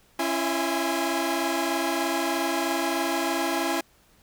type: tone cluster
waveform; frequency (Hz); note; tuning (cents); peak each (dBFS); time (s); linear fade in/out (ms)
sawtooth; 276.7 / 336.6 / 650 / 823 / 1034; C#4 / E4 / E5 / G#5 / C6; -3 / +36 / -24 / -16 / -21; -27 / -24 / -30 / -26 / -32; 0.19-3.81; 5
effects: pink hiss -60 dBFS RMS until 4.22 s